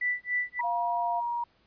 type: tone with tremolo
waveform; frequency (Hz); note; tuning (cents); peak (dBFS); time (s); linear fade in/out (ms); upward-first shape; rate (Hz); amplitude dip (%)
sine; 1975.5; B6; 0; -24; 0.01-0.61; 5; sine; 3.5; 100
type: tone with pitch glide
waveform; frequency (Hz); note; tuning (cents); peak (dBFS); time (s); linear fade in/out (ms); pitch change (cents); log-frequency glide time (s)
sine; 956 to 949.9; A#5 to A#5; +43 to +32; -28; 0.59-1.44; 5; -11; 1.01-1.06
type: tone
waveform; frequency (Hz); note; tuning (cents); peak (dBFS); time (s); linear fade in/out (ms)
sine; 698.5; F5; 0; -29; 0.63-1.21; 20
effects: pink hiss -66 dBFS RMS until 1.66 s + resampled to 11025 Hz